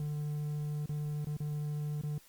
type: tone with dropouts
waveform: triangle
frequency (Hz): 148.9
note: D3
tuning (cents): +24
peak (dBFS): -31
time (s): 0-2.18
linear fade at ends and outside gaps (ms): 2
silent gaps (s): 0.859-0.892 / 1.246-1.269 / 1.368-1.403 / 2.014-2.035
effects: white hiss -61 dBFS RMS until 2.28 s + Opus 48 kbps